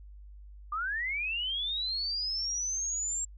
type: linear sweep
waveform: sine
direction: up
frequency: 1174.7 to 7510 Hz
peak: -30 dBFS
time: 0.72-3.25 s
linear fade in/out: 5 ms
effects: added 50 Hz sine -46 dBFS peak until 3.37 s